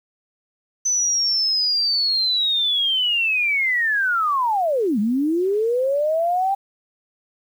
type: linear two-way sweep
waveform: sine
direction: down then up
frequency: 6080 to 198.3 to 796 Hz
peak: -17 dBFS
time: 0.85-6.55 s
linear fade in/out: 10 ms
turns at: 4.99 s
effects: 8-bit